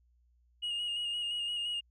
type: tone with vibrato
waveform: sine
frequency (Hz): 2866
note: F7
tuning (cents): +44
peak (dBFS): -30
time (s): 0.62-1.81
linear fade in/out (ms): 20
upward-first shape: square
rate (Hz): 5.8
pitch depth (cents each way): 21
effects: tanh soft clip ceiling -31 dBFS + added 60 Hz sine -65 dBFS peak until 1.9 s